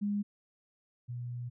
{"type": "tone pair in turn", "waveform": "sine", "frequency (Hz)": [204.5, 121.6], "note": ["G#3", "B2"], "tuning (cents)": [-26, -26], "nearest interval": "major sixth", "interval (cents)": 900, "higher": "first", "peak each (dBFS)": [-29, -36], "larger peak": "first", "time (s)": [[0.01, 0.23], [1.08, 1.5]], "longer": "second", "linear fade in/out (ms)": 20, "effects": []}